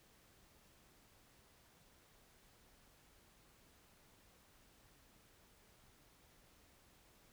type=silence; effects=pink hiss -68 dBFS RMS until 7.32 s